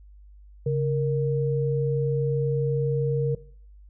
sine tone pair together, 138.59 / 466.2 Hz, C#3 / A#4, 0 / 0 cents, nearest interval octave + major sixth, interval 2100 cents, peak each -23 / -25 dBFS, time 0.66-3.35 s, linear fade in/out 5 ms, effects noise-tail reverb RT60 0.5 s tail -18 dB re dry + added 50 Hz sine -46 dBFS peak until 3.89 s

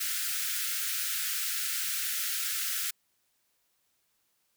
white high-pass noise, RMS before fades -32 dBFS, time 0-2.91 s, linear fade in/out 10 ms, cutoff 1300 Hz, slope 96 dB/octave, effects white hiss -74 dBFS RMS until 4.56 s

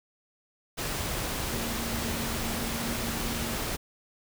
sine tone in noise, 230.2 Hz, A#3, 22 cents flat, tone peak -36 dBFS, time 1.49-3.57 s, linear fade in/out 20 ms, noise pink, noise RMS -32 dBFS, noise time 0.77-3.77 s, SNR -7 dB, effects none

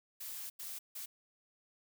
blue noise bursts at uneven times, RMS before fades -44 dBFS, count 3, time 0.2-0.5 / 0.59-0.79 / 0.95-1.06 s, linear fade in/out 10 ms, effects none

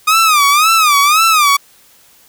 sawtooth tone with vibrato, 1226 Hz, D#6, 26 cents flat, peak -4 dBFS, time 0.07-1.57 s, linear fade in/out 10 ms, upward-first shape sine, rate 1.9 Hz, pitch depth 150 cents each way, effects white hiss -47 dBFS RMS until 2.28 s

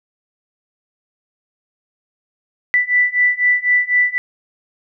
sine beating tone pair, 1975.5 / 1979.5 Hz, B6 / B6, 0 / +3 cents, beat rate 4 Hz, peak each -16 / -15 dBFS, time 2.74-4.18 s, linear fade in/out 0 ms, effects none

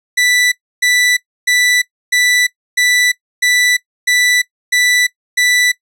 sawtooth tone bursts, 1975.5 Hz, B6, in tune, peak -6 dBFS, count 9, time 0.17-5.72 s, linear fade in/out 10 ms, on 350 ms, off 300 ms, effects noise-tail reverb RT60 0.1 s tail -20 dB re dry + low-pass 11000 Hz 12 dB/octave

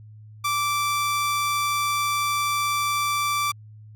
sawtooth tone, 1168 Hz, D6, 10 cents flat, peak -18 dBFS, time 0.44-3.52 s, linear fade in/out 10 ms, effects added 107 Hz sine -42 dBFS peak until 3.95 s + AAC 64 kbps

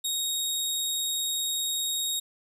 20% pulse tone, 3755 Hz, A#7, 12 cents sharp, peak -21 dBFS, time 0.04-2.2 s, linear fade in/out 10 ms, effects none

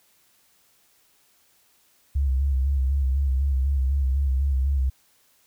sine tone with vibrato, 67.6 Hz, C#2, 43 cents flat, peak -19 dBFS, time 2.15-4.9 s, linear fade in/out 10 ms, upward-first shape square, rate 4 Hz, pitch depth 54 cents each way, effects white hiss -62 dBFS RMS until 5.46 s

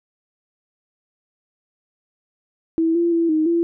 sine tone with pitch steps, 326.7 / 341.3 / 334.1 / 312.5 / 338.5 Hz, E4 / F4 / E4 / D#4 / E4, -15 / -40 / +23 / +8 / +46 cents, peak -15 dBFS, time 2.78-3.63 s, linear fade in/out 0 ms, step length 170 ms, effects none

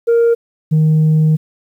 sine tone pair in turn, 466.2 / 156 Hz, A#4 / D#3, 0 / +5 cents, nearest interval octave + perfect fifth, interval 1895 cents, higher first, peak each -6 dBFS, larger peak neither, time 0.07-0.35 / 0.71-1.37 s, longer second, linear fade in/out 20 ms, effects tanh soft clip ceiling -7 dBFS + 8-bit

